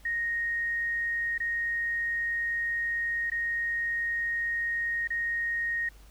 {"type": "tone with dropouts", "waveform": "sine", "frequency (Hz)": 1864.7, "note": "A#6", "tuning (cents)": 0, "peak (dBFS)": -27, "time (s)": [0.05, 5.89], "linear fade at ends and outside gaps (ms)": 5, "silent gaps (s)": [[1.38, 1.401], [3.301, 3.317], [5.075, 5.103]], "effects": ["added 50 Hz sine -50 dBFS peak until 6.1 s", "pink hiss -59 dBFS RMS until 6.1 s"]}